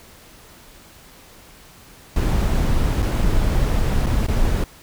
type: noise with dropouts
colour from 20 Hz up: brown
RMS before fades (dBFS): -18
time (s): 2.16-4.64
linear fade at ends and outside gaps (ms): 2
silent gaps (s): 3.022-3.026 / 4.061-4.067 / 4.266-4.284
effects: pink hiss -46 dBFS RMS until 4.82 s